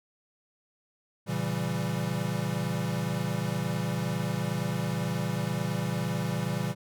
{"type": "chord", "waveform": "square", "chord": "A# diminished seventh", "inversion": "none", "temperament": "equal with one note detuned", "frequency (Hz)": [116.54, 138.59, 166.83, 196], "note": ["A#2", "C#3", "E3", "G3"], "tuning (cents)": [0, 0, 21, 0], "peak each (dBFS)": [-35, -35, -33, -35], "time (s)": [1.26, 6.75], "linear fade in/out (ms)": 50, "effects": []}